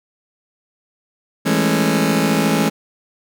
sawtooth chord, A major seventh, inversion second, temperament just, 165 / 206.2 / 220 / 275 Hz, E3 / G#3 / A3 / C#4, +2 / -12 / 0 / -14 cents, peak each -16 dBFS, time 1.45-2.7 s, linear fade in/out 20 ms, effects none

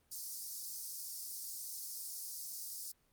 pink high-pass noise, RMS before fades -44 dBFS, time 0.11-2.92 s, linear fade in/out 10 ms, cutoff 4800 Hz, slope 48 dB/octave, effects pink hiss -74 dBFS RMS until 3.12 s + Opus 32 kbps

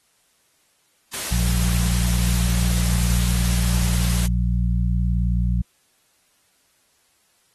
white noise, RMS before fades -28 dBFS, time 1.13-4.27 s, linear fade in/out 10 ms
harmonic tone, 59.1 Hz, A#1, 24 cents sharp, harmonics 1 / 2 / 3, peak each -19 / -24 / -25 dBFS, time 1.31-5.62 s, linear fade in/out 5 ms
effects white hiss -63 dBFS RMS until 7.54 s + AAC 32 kbps

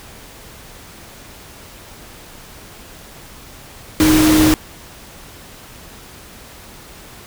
sine tone in noise, 311.1 Hz, D#4, in tune, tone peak -10 dBFS, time 4-4.54 s, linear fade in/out 0 ms, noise pink, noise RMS -17 dBFS, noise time 4-4.54 s, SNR +4 dB, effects pink hiss -39 dBFS RMS until 7.26 s

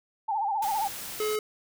sine tone with vibrato, 840 Hz, G#5, 19 cents sharp, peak -25 dBFS, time 0.28-0.88 s, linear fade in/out 10 ms, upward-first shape sine, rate 15 Hz, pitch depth 120 cents each way
white noise, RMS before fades -38 dBFS, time 0.62-1.36 s, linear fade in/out 5 ms
square tone, 427 Hz, G#4, 48 cents sharp, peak -27 dBFS, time 1.2-1.39 s, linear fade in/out 2 ms
effects none

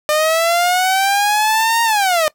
sawtooth linear two-way sweep, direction up then down, 601 to 932.3 to 601 Hz, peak -9 dBFS, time 0.09-2.28 s, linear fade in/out 0 ms, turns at 1.83 s, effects noise-tail reverb RT60 0.1 s tail -20 dB re dry

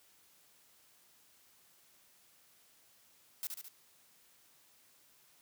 blue noise with echo, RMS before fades -38 dBFS, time 3.43-3.47 s, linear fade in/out 0 ms, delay 71 ms, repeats 3, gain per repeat -4 dB, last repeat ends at 3.683 s, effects white hiss -66 dBFS RMS until 5.41 s + high-pass 60 Hz 12 dB/octave

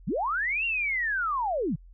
sine linear two-way sweep, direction up then down, 121.2 to 2794 to 121.2 Hz, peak -25 dBFS, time 0.07-1.76 s, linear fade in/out 10 ms, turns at 0.65 s, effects added 43 Hz sine -47 dBFS peak until 1.93 s

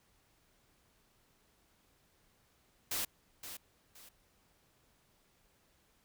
white noise with echo, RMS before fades -36 dBFS, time 2.91-3.05 s, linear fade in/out 5 ms, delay 520 ms, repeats 2, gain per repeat -10 dB, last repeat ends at 4.09 s, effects pink hiss -71 dBFS RMS until 6.04 s

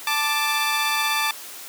15% pulse tone pair together, 880 / 1178.7 Hz, A5 / D6, 0 / +6 cents, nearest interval perfect fourth, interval 506 cents, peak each -17 dBFS, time 0.07-1.31 s, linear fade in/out 2 ms, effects white hiss -38 dBFS RMS until 1.68 s + high-pass 300 Hz 12 dB/octave

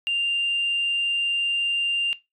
sine tone with frequency modulation, 2791 Hz, F7, 2 cents flat, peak -20 dBFS, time 0.07-2.13 s, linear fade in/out 0 ms, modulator 25.3 Hz, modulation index 0.39, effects noise-tail reverb RT60 0.2 s tail -18 dB re dry + tanh soft clip ceiling -17 dBFS

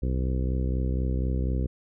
harmonic tone, 64.1 Hz, C2, 35 cents flat, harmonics 1 / 2 / 3 / 4 / 5 / 6 / 7 / 8, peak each -25 / -31 / -35 / -37 / -39 / -41 / -42 / -43 dBFS, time 0.02-1.67 s, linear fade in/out 10 ms, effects none

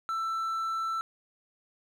triangle tone, 1331 Hz, E6, 16 cents sharp, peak -27 dBFS, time 0.09-1.01 s, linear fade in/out 0 ms, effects none

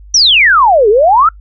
sine exponential two-way sweep, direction down then up, 6060 to 397.5 to 1373 Hz, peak -4 dBFS, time 0.14-1.29 s, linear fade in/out 5 ms, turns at 0.89 s, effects noise-tail reverb RT60 0.1 s tail -23 dB re dry + added 50 Hz sine -32 dBFS peak until 1.4 s

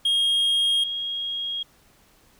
triangle / sine tone pair in turn, 3252 / 3273 Hz, G#7 / G#7, -37 / -26 cents, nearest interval unison, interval 11 cents, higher second, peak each -17 / -26 dBFS, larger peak first, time 0.05-0.84 / 0.84-1.63 s, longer neither, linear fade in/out 5 ms, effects pink hiss -58 dBFS RMS until 2.39 s

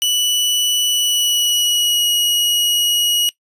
sawtooth tone with pitch glide, 2960 to 2902 Hz, F#7 to F#7, 0 to -34 cents, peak -11 dBFS, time 0.02-3.29 s, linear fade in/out 0 ms, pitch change -34 cents, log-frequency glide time 0.9-2.05 s, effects noise-tail reverb RT60 0.1 s tail -20 dB re dry + resampled to 32000 Hz

